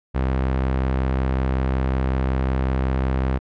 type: tone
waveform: sawtooth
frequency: 65.41 Hz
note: C2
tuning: in tune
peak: -15 dBFS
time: 0.14-3.39 s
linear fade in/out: 20 ms
effects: low-pass 2000 Hz 12 dB/octave